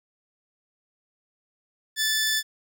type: tone pair together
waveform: 15% pulse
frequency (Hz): 1749 / 4616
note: A6 / D8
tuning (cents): -11 / -31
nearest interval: octave + perfect fourth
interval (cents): 1680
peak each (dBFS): -16 / -26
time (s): 1.96-2.43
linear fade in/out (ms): 50
effects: none